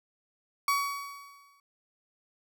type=tone with exponential decay; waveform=35% pulse; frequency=1129 Hz; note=C#6; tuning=31 cents sharp; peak=-21 dBFS; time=0.68-1.6 s; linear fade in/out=2 ms; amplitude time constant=200 ms; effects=none